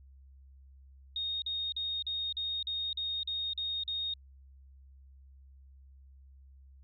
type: tone bursts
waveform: sine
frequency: 3713 Hz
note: A#7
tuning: 8 cents flat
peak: -32 dBFS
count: 10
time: 1.16-4.138 s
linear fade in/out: 2 ms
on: 260 ms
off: 42 ms
effects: added 67 Hz sine -53 dBFS peak until 6.83 s